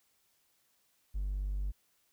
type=tone; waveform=triangle; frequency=49 Hz; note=G1; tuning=in tune; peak=-29 dBFS; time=1.14-1.72 s; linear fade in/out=20 ms; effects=tanh soft clip ceiling -27 dBFS + white hiss -73 dBFS RMS until 2.12 s